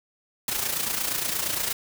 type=noise with amplitude modulation; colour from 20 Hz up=white; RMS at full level=-25 dBFS; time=0.48-1.73 s; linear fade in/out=2 ms; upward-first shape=sine; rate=28.6 Hz; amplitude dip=60%; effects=none